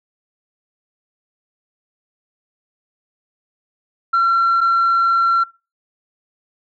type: tone pair in turn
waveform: sine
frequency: 1361 / 1361 Hz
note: F6 / F6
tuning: -45 / -45 cents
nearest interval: unison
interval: 0 cents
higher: neither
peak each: -10 dBFS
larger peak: neither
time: 4.13-4.61 / 4.61-5.44 s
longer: second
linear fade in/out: 10 ms
effects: noise-tail reverb RT60 0.3 s tail -23 dB re dry + tanh soft clip ceiling -10 dBFS